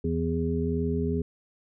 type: harmonic tone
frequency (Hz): 82.41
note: E2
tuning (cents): 0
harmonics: 1 / 2 / 3 / 5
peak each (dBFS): -30 / -30 / -30 / -30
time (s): 0.04-1.22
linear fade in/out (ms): 5
effects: none